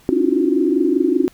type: tone cluster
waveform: sine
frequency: 270.4 / 296.4 / 321.5 / 346.6 / 367.2 Hz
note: C#4 / D4 / E4 / F4 / F#4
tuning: -43 / +16 / -43 / -13 / -13 cents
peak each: -20 dBFS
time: 0.09-1.28 s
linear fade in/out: 0 ms
effects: pink hiss -51 dBFS RMS until 1.33 s